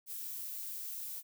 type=noise; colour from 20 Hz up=violet; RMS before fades=-42 dBFS; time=0.06-1.23 s; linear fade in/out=50 ms; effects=none